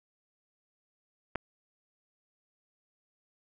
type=clicks; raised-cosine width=0.5 ms; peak=-29 / -16 dBFS; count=2; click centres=1.354 / 1.357 s; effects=none